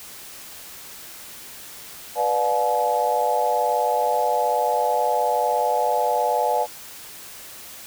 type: chord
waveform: sine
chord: B diminished seventh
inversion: none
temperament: just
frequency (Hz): 493.9 / 592.7 / 711.2 / 853.4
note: B4 / D5 / F5 / Ab5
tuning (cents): 0 / +16 / +31 / +47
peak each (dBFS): -25 / -25 / -24 / -22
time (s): 2.15-6.67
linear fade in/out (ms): 50
effects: white hiss -40 dBFS RMS until 7.86 s